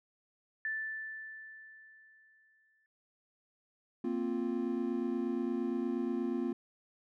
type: tone with exponential decay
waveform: sine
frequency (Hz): 1760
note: A6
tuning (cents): 0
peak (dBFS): -32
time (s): 0.65-2.86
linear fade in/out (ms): 1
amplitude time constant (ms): 480
type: chord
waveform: triangle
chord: Bb suspended second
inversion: none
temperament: equal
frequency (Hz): 233.1 / 261.6 / 349.2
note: Bb3 / C4 / F4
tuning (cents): 0 / 0 / 0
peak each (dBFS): -34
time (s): 4.04-6.53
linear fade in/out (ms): 5
effects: none